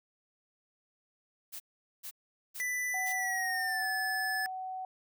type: noise bursts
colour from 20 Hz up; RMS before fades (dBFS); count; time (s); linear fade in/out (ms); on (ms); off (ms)
blue; -42; 4; 1.52-3.134; 20; 81; 430
type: tone with pitch glide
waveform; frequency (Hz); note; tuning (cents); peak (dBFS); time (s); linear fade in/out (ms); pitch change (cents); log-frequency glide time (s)
square; 1988 to 1730.7; B6 to A6; +11 to -29; -32; 2.6-4.46; 0; -240; 3.13-3.87
type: tone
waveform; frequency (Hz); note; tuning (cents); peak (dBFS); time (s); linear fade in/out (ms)
sine; 750; F#5; +23; -36; 2.94-4.85; 2
effects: none